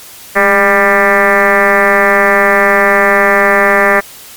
sine tone with frequency modulation, 1188 Hz, D6, 20 cents sharp, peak -5 dBFS, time 0.35-4.01 s, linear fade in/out 20 ms, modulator 196 Hz, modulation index 4.4, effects white hiss -33 dBFS RMS until 4.36 s + MP3 96 kbps

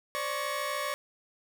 30% pulse tone cluster, 527 / 587 / 1107 / 1697 / 1886 Hz, C5 / D5 / C#6 / G#6 / A#6, +12 / -1 / -3 / +37 / +20 cents, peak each -37 / -33 / -32 / -39 / -39 dBFS, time 0.15-0.94 s, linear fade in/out 0 ms, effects none

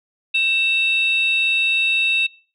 sine tone pair together, 2661 / 3763 Hz, E7 / A#7, +16 / +16 cents, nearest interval tritone, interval 600 cents, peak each -15 / -21 dBFS, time 0.34-2.27 s, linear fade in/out 10 ms, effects noise-tail reverb RT60 0.4 s tail -23 dB re dry + tanh soft clip ceiling -9 dBFS

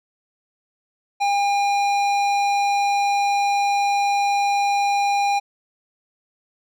triangle tone with hard clipping, 806 Hz, G5, 48 cents sharp, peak -19 dBFS, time 1.2-5.4 s, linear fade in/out 20 ms, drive 17 dB, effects none

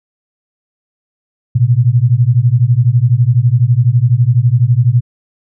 sine beating tone pair, 115.4 / 127.4 Hz, A#2 / C3, -17 / -46 cents, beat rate 12 Hz, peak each -10 dBFS, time 1.55-5.01 s, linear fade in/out 10 ms, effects none

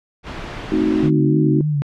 pink noise, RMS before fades -29 dBFS, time 0.23-1.11 s, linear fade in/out 50 ms
sine chord, A diminished seventh, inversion none, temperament equal, 220 / 261.6 / 311.1 / 370 Hz, A3 / C4 / Eb4 / Gb4, 0 / 0 / 0 / 0 cents, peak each -22 / -22 / -17 / -22 dBFS, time 0.72-1.61 s, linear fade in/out 2 ms
sine tone with vibrato, 146.83 Hz, D3, in tune, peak -16 dBFS, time 1.03-1.82 s, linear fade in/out 0 ms, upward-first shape sine, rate 3.5 Hz, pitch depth 60 cents each way
effects low-pass 3000 Hz 12 dB/octave

